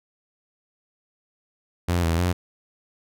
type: tone with pitch steps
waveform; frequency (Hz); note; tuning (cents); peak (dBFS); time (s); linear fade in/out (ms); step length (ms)
sawtooth; 87.5 / 82.7 / 88.9; F2 / E2 / F2; +4 / +6 / +31; -16; 1.88-2.33; 10; 150
effects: none